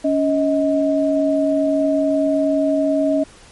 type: tone pair together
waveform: sine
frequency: 281.1 / 631 Hz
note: C#4 / D#5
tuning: +24 / +24 cents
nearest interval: octave + major second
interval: 1400 cents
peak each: -17 dBFS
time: 0.04-3.24 s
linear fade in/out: 10 ms
effects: pink hiss -45 dBFS RMS until 3.51 s + MP3 48 kbps